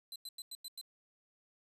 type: tone bursts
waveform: sawtooth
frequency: 4050 Hz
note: B7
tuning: 43 cents sharp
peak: -40 dBFS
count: 6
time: 0.12-0.813 s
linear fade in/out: 2 ms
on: 38 ms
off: 93 ms
effects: resampled to 32000 Hz + 11-bit